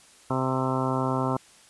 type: harmonic tone with a mistuned harmonic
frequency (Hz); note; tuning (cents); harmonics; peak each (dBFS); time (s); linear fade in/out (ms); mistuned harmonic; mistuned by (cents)
130.6; C3; -3; 1 / 2 / 3 / 4 / 5 / 6 / 7 / 8 / 9 / 10; -29 / -29 / -33 / -34 / -34 / -36 / -33 / -33 / -39 / -35; 0.3-1.37; 5; 10; +24
effects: white hiss -54 dBFS RMS until 1.69 s + resampled to 24000 Hz